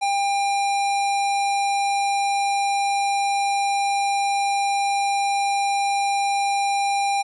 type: tone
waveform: square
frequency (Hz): 799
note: G5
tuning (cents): +33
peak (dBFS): -20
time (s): 0.01-7.23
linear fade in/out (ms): 20
effects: resampled to 24000 Hz